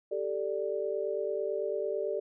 sine chord, G suspended second, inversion none, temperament just, 392 / 441 / 588 Hz, G4 / A4 / D5, 0 / +4 / +2 cents, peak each -34 dBFS, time 0.11-2.2 s, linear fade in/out 10 ms, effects none

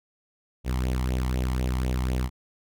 sawtooth tone with flanger, 63.3 Hz, B1, 43 cents sharp, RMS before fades -26 dBFS, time 0.64-2.3 s, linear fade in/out 50 ms, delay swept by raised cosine 0.3 to 1 ms, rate 4 Hz, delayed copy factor +0.65, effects none

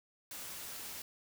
white noise, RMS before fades -45 dBFS, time 0.31-1.02 s, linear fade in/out 2 ms, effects none

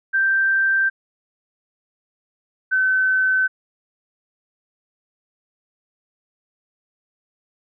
sine tone pair in turn, 1568 / 1525.1 Hz, G6 / G6, 0 / -48 cents, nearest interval unison, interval 48 cents, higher first, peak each -15 dBFS, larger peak neither, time 0.13-0.9 / 2.71-3.48 s, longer neither, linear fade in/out 20 ms, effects none

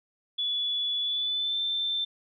sine tone with pitch glide, 3426 to 3555 Hz, A7 to A7, -47 to +17 cents, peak -26 dBFS, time 0.38-2.05 s, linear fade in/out 10 ms, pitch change +64 cents, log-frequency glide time 1.01-1.59 s, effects none

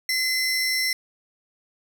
40% pulse tone pair together, 2042 / 5451 Hz, C7 / F8, -43 / -43 cents, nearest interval octave + perfect fourth, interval 1700 cents, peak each -23 / -24 dBFS, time 0.09-0.93 s, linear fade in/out 2 ms, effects none

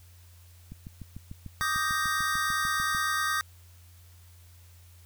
click train, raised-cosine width 5 ms, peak -28 dBFS, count 16, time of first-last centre 0.72-2.949 s, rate 6.73 Hz
square chord, Eb major seventh, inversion third, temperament equal, 1174.7 / 1244.5 / 1568 / 1864.7 Hz, D6 / Eb6 / G6 / Bb6, 0 / 0 / 0 / 0 cents, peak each -36 / -31 / -32 / -33 dBFS, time 1.61-3.41 s, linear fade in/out 0 ms
effects added 87 Hz sine -51 dBFS peak until 5.05 s + white hiss -60 dBFS RMS until 5.05 s

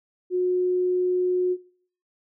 sine tone, 363.1 Hz, F#4, 33 cents flat, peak -20 dBFS, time 0.3-1.57 s, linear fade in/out 50 ms, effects noise-tail reverb RT60 0.5 s tail -19 dB re dry

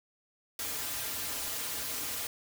white noise with comb filter, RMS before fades -36 dBFS, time 0.59-2.27 s, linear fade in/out 2 ms, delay 5.4 ms, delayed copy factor -0.85, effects none

